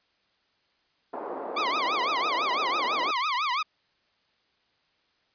white band-pass noise, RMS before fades -35 dBFS, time 1.13-3.11 s, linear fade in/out 5 ms, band 300 to 910 Hz, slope 24 dB/octave
sawtooth tone with vibrato, 1108.7 Hz, C#6, in tune, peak -21 dBFS, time 1.56-3.63 s, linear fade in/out 10 ms, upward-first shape triangle, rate 6 Hz, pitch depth 280 cents each way
effects white hiss -69 dBFS RMS until 5.34 s + resampled to 11025 Hz

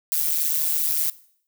violet noise with amplitude modulation, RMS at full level -19 dBFS, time 0.12-1.1 s, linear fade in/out 0 ms, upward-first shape sine, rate 155 Hz, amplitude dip 85%, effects noise-tail reverb RT60 0.6 s tail -19 dB re dry

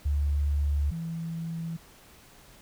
sine tone pair in turn, 72.3 / 164.95 Hz, D2 / E3, -27 / +1 cents, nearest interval octave + major second, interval 1428 cents, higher second, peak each -23 / -31 dBFS, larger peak first, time 0.05-0.91 / 0.91-1.77 s, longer neither, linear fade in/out 10 ms, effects pink hiss -54 dBFS RMS until 2.61 s

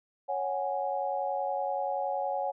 sine chord, C# suspended fourth, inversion none, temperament equal, 554.4 / 740 / 830.6 Hz, C#5 / F#5 / G#5, 0 / 0 / 0 cents, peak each -33 dBFS, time 0.28-2.52 s, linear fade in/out 20 ms, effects none

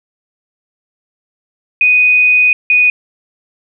sine tone pair in turn, 2489 / 2479 Hz, D#7 / D#7, 0 / -7 cents, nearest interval unison, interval 7 cents, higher first, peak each -6 dBFS, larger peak neither, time 1.81-2.53 / 2.7-2.9 s, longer first, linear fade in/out 2 ms, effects none

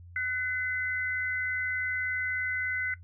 sine tone pair together, 1498.6 / 2038 Hz, F#6 / C7, +22 / -46 cents, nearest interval perfect fourth, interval 532 cents, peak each -31 / -30 dBFS, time 0.16-2.94 s, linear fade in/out 2 ms, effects noise-tail reverb RT60 0.1 s tail -17 dB re dry + added 87 Hz sine -46 dBFS peak until 3.03 s

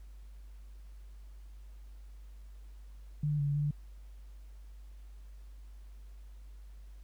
sine tone with pitch steps, 148.3 / 143.4 / 146.9 Hz, D3 / D3 / D3, +17 / -41 / +1 cents, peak -28 dBFS, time 3.23-3.71 s, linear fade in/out 5 ms, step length 160 ms, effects added 50 Hz sine -47 dBFS peak until 7.03 s + pink hiss -69 dBFS RMS until 7.03 s

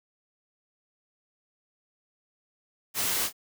white noise with echo, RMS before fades -28 dBFS, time 2.94-3.3 s, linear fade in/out 50 ms, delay 29 ms, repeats 1, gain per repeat -11 dB, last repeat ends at 3.329 s, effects none

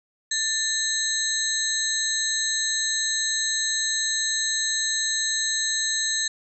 sine tone cluster, 1771 / 3849 / 4135 / 6390 / 7670 Hz, A6 / B7 / C8 / G8 / A#8, +11 / -45 / -21 / +32 / +48 cents, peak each -29 dBFS, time 0.31-6.28 s, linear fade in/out 5 ms, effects none

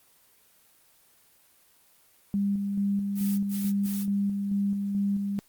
sine tone with tremolo, 200.1 Hz, G3, 36 cents sharp, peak -23 dBFS, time 2.34-5.39 s, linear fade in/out 0 ms, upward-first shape square, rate 2.3 Hz, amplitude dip 35%
blue noise bursts, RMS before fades -38 dBFS, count 3, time 3.15-4.066 s, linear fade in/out 50 ms, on 240 ms, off 98 ms
effects white hiss -61 dBFS RMS until 5.48 s + Opus 24 kbps

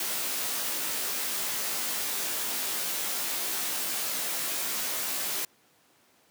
white noise with comb filter, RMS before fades -31 dBFS, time 0-5.45 s, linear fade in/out 2 ms, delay 17 ms, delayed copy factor -1, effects pink hiss -63 dBFS RMS until 6.3 s + high-pass 200 Hz 12 dB/octave

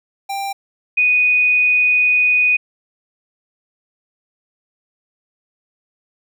square / sine tone pair in turn, 790 / 2482 Hz, G5 / D#7, +13 / -5 cents, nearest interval octave + minor sixth, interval 1982 cents, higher second, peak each -22 / -11 dBFS, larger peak second, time 0.29-0.53 / 0.97-2.57 s, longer second, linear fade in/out 10 ms, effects none

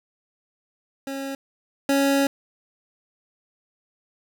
25% pulse tone pair in turn, 272.9 / 277 Hz, C#4 / C#4, -27 / -1 cents, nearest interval unison, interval 26 cents, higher second, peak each -25 / -14 dBFS, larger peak second, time 1.07-1.35 / 1.89-2.27 s, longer second, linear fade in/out 2 ms, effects none

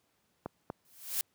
clicks, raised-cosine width 1 ms, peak -22 dBFS, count 2, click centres 0.46 / 0.701 s
blue noise with exponential growth, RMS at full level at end -29 dBFS, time 0.85-1.21 s, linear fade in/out 1 ms, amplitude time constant 78 ms
effects pink hiss -74 dBFS RMS until 1.34 s + high-pass 100 Hz 12 dB/octave

